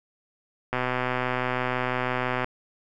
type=click train; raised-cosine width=0.5 ms; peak=-11 dBFS; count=217; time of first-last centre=0.73-2.444 s; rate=126 Hz; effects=none